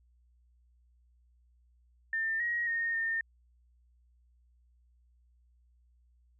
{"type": "tone with pitch steps", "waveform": "sine", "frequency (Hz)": [1799, 1893, 1845, 1819], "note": ["A6", "A#6", "A#6", "A#6"], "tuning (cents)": [38, 26, -18, -43], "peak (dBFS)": -29, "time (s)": [2.13, 3.21], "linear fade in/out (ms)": 2, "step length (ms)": 270, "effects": ["added 60 Hz sine -63 dBFS peak until 6.39 s"]}